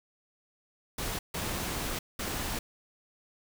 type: noise bursts at uneven times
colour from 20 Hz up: pink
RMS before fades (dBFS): -34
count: 3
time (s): 0.98-1.19 / 1.34-1.99 / 2.19-2.59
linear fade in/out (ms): 5
effects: none